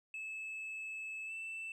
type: tone with pitch glide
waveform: sine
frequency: 2606 to 2656 Hz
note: E7 to E7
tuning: -20 to +12 cents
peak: -38 dBFS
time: 0.14-1.72 s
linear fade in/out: 2 ms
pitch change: +32 cents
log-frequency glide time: 1.26-1.32 s
effects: tanh soft clip ceiling -40 dBFS